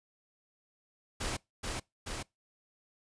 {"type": "noise with echo", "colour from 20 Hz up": "pink", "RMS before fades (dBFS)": -35, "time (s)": [1.2, 1.37], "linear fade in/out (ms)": 10, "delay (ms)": 430, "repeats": 2, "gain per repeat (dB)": -2, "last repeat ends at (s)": 2.23, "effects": ["noise-tail reverb RT60 0.2 s tail -24 dB re dry", "resampled to 22050 Hz"]}